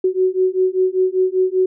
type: beating tone pair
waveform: sine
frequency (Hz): 370 / 375.1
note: F#4 / F#4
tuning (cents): 0 / +24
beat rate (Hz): 5.1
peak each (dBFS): -17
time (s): 0.04-1.66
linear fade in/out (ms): 5
effects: none